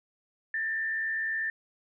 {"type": "tone with frequency modulation", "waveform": "sine", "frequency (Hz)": 1784, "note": "A6", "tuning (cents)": 23, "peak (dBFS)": -28, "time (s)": [0.54, 1.5], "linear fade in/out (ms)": 2, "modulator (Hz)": 83.7, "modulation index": 0.53, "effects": []}